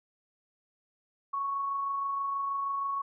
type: tone with amplitude modulation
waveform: sine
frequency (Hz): 1108.7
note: C#6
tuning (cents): 0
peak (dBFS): -28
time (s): 1.33-3.02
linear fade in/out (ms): 10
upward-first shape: sine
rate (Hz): 26.3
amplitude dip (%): 25
effects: none